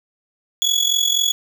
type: tone with amplitude modulation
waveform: 30% pulse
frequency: 3380 Hz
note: G#7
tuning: 30 cents sharp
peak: -10 dBFS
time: 0.62-1.32 s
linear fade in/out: 0 ms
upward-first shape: sine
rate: 44 Hz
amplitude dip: 75%
effects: none